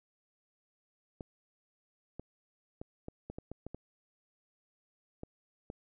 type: clicks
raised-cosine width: 2 ms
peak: -28 dBFS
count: 11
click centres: 1.208 / 2.196 / 2.815 / 3.084 / 3.3 / 3.385 / 3.516 / 3.666 / 3.746 / 5.234 / 5.701 s
effects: none